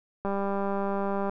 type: click train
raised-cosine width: 1 ms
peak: -17 dBFS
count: 208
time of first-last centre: 0.25-1.295 s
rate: 198 Hz
effects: none